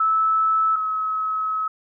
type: tone pair in turn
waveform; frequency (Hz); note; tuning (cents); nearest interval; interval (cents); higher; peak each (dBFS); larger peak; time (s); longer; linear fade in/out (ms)
sine; 1307 / 1284.5; E6 / E6; -15 / -45; unison; 30; first; -16 / -21; first; 0-0.76 / 0.76-1.68; second; 5
effects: none